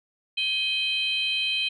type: tone cluster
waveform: sine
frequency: 2518 / 3135 / 4015 Hz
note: D#7 / G7 / B7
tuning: +20 / -1 / +28 cents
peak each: -27 / -25 / -31 dBFS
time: 0.37-1.69 s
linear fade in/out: 10 ms
effects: tanh soft clip ceiling -16 dBFS